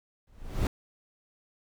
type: noise with exponential growth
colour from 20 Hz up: brown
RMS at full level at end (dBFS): -20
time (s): 0.27-0.67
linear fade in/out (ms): 2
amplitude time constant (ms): 85
effects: none